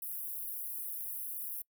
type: high-pass noise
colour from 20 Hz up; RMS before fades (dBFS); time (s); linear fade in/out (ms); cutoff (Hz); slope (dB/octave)
pink; -40; 0.02-1.62; 5; 11000; 48
effects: noise-tail reverb RT60 0.1 s tail -25 dB re dry